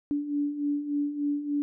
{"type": "beating tone pair", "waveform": "sine", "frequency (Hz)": [287.2, 290.6], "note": ["D4", "D4"], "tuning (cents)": [-39, -18], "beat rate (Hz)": 3.4, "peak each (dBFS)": [-33, -27], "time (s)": [0.11, 1.62], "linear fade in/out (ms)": 0, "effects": []}